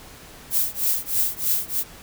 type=noise with tremolo; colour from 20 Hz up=violet; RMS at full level=-19 dBFS; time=0.5-1.84 s; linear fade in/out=50 ms; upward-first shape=triangle; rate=3.2 Hz; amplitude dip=100%; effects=pink hiss -44 dBFS RMS until 2.02 s